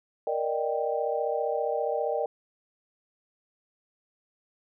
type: chord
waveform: sine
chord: Eb major seventh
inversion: second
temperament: equal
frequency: 466.2 / 587.3 / 622.3 / 784 Hz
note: Bb4 / D5 / Eb5 / G5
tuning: 0 / 0 / 0 / 0 cents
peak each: -30 / -31 / -32 / -32 dBFS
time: 0.27-2.26 s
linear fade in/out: 2 ms
effects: none